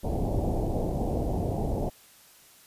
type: low-pass noise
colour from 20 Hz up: pink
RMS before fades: -28 dBFS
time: 0.03-1.9 s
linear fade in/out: 20 ms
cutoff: 790 Hz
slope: 48 dB/octave
effects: white hiss -55 dBFS RMS until 2.66 s + resampled to 32000 Hz